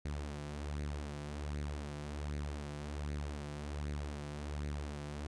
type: tone with flanger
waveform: sawtooth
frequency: 73.2 Hz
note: D2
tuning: 5 cents flat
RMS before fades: -41 dBFS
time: 0.05-5.27 s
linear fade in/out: 5 ms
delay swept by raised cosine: 0.46 to 6.06 ms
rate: 1.3 Hz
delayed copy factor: +0.55
effects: resampled to 22050 Hz